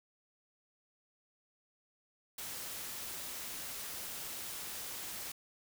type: noise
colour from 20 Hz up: white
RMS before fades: -43 dBFS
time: 2.38-5.32 s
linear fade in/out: 5 ms
effects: none